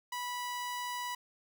sawtooth tone, 982 Hz, B5, 10 cents flat, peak -32 dBFS, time 0.12-1.15 s, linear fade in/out 5 ms, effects none

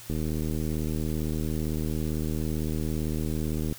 click train, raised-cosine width 3 ms, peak -18 dBFS, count 283, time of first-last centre 0.1-3.725 s, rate 77.8 Hz, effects added 115 Hz sine -53 dBFS peak until 3.78 s + white hiss -46 dBFS RMS until 3.78 s

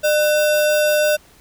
sine tone with sample-and-hold, 603 Hz, D5, 46 cents sharp, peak -13 dBFS, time 0.03-1.17 s, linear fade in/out 20 ms, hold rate 2100 Hz, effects pink hiss -50 dBFS RMS until 1.4 s

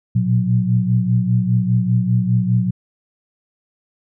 sine tone cluster, 116.1 / 121.1 / 182.3 Hz, A#2 / B2 / F#3, -7 / -34 / -25 cents, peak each -18 dBFS, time 0.15-2.71 s, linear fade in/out 10 ms, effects none

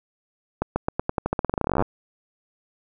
accelerating click train, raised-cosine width 1 ms, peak -8 dBFS, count 26, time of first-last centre 0.62-1.824 s, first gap 140 ms, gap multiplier 0.89, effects none

